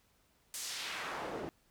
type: noise with band-pass filter sweep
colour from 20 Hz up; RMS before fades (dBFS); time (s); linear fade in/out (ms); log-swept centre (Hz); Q
pink; -41; 0.54-1.49; 0; 9000 to 340; 1.1
effects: pink hiss -71 dBFS RMS until 1.7 s